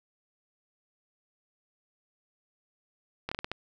slowing click train, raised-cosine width 0.3 ms, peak -17 dBFS, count 6, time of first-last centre 3.29-3.516 s, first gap 25 ms, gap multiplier 1.3, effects none

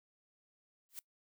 blue noise with exponential growth, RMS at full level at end -41 dBFS, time 0.89-0.99 s, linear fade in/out 0 ms, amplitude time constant 21 ms, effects noise-tail reverb RT60 0.1 s tail -22 dB re dry

